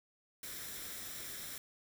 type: noise with comb filter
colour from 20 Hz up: white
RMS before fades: -45 dBFS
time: 0.43-1.58 s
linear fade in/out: 2 ms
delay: 0.54 ms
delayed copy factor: +0.5
effects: none